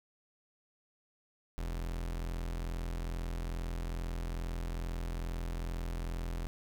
40% pulse tone, 42.35 Hz, E1, 48 cents sharp, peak -34 dBFS, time 1.58-6.47 s, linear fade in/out 0 ms, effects none

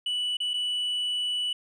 sine tone with dropouts, 2960 Hz, F#7, in tune, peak -23 dBFS, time 0.06-1.53 s, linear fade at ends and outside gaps 5 ms, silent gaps 0.37-0.402 / 0.535-0.539 s, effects tanh soft clip ceiling -25 dBFS

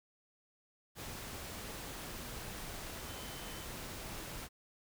sine tone in noise, 3057 Hz, G7, 44 cents flat, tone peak -54 dBFS, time 3.05-3.67 s, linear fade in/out 50 ms, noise pink, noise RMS -45 dBFS, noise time 0.95-4.49 s, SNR -12 dB, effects none

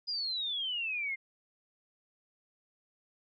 sine exponential sweep, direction down, 4978 to 2093 Hz, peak -32 dBFS, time 0.07-1.16 s, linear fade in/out 20 ms, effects none

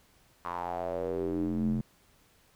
square tone with band-pass filter sweep, 43.65 Hz, F1, in tune, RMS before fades -32 dBFS, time 0.45-1.81 s, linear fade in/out 0 ms, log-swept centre 1100 to 180 Hz, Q 5, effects pink hiss -64 dBFS RMS until 2.55 s

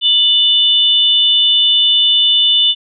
sine tone pair together, 2960 / 3545 Hz, F#7 / A7, 0 / +12 cents, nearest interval minor third, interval 312 cents, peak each -11 dBFS, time 0.01-2.75 s, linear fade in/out 50 ms, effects none

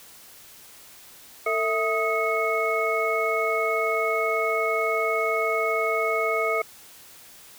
sine tone cluster, 447.7 / 656 / 1255 / 2193 Hz, A4 / E5 / D#6 / C#7, +30 / -9 / +15 / -19 cents, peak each -27 dBFS, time 1.46-6.62 s, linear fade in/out 5 ms, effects white hiss -48 dBFS RMS until 7.58 s

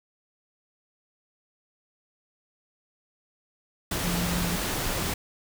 sine tone in noise, 174.61 Hz, F3, in tune, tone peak -28 dBFS, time 4.03-4.56 s, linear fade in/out 5 ms, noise pink, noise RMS -29 dBFS, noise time 3.91-5.14 s, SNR -2 dB, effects none

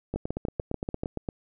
two click trains, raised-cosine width 2 ms, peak -17 / -16 dBFS, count 11 / 7, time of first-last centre 0.14-1.288 / 0.16-1.035 s, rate 8.71 / 6.86 Hz, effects none

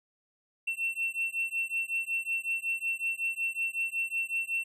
triangle beating tone pair, 2700 / 2705.4 Hz, E7 / E7, +41 / +44 cents, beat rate 5.4 Hz, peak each -31 dBFS, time 0.67-4.64 s, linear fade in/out 10 ms, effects resampled to 32000 Hz

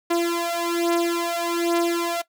sawtooth beating tone pair, 340.6 / 341.8 Hz, F4 / F4, -43 / -37 cents, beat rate 1.2 Hz, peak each -20 dBFS, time 0.1-2.22 s, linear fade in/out 10 ms, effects noise-tail reverb RT60 0.1 s tail -18 dB re dry

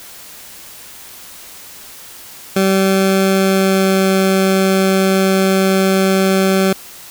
20% pulse tone with pitch glide, 192.4 to 191.29 Hz, G3 to G3, -32 to -42 cents, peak -6 dBFS, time 2.56-6.73 s, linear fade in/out 5 ms, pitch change -10 cents, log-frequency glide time 3.27-4.03 s, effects white hiss -36 dBFS RMS until 7.1 s

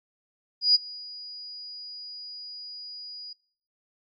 sine tone with ADSR envelope, 4900 Hz, D#8, 27 cents flat, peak -14 dBFS, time 0.61-3.33 s, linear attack 140 ms, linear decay 19 ms, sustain -24 dB, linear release 4 ms, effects noise-tail reverb RT60 0.6 s tail -26 dB re dry + AAC 32 kbps

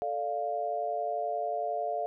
sine chord, D minor, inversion second, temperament equal, 440 / 587.3 / 698.5 Hz, A4 / D5 / F5, 0 / 0 / 0 cents, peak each -37 / -35 / -31 dBFS, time 0.02-2.06 s, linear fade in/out 0 ms, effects none

